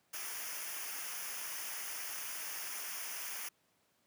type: noise with comb filter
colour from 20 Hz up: white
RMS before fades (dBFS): -42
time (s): 0.13-3.49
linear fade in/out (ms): 10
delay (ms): 0.25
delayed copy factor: -0.75
effects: pink hiss -74 dBFS RMS until 4.06 s + high-pass 150 Hz 12 dB/octave